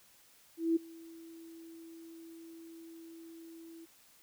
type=tone with ADSR envelope; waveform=sine; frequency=329.8 Hz; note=E4; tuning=1 cent sharp; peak=-24 dBFS; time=0.57-3.86 s; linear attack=190 ms; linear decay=13 ms; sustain=-24 dB; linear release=19 ms; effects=white hiss -63 dBFS RMS until 4.22 s